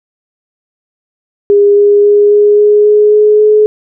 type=tone with pitch steps; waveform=sine; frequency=406.8 / 409.4 / 412 / 414.6 / 417.3 / 419.9 / 422.6 / 425.3 Hz; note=G#4 / G#4 / G#4 / G#4 / G#4 / G#4 / G#4 / G#4; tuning=-36 / -25 / -14 / -3 / +8 / +19 / +30 / +41 cents; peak=-3 dBFS; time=1.5-3.66 s; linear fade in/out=0 ms; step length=270 ms; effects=none